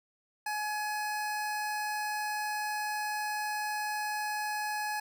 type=tone; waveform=25% pulse; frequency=844 Hz; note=G#5; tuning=28 cents sharp; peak=-28 dBFS; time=0.46-5 s; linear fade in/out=5 ms; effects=none